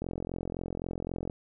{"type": "click train", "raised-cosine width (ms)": 2, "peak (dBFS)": -21, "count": 57, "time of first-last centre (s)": [0.02, 1.299], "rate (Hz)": 43.8, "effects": []}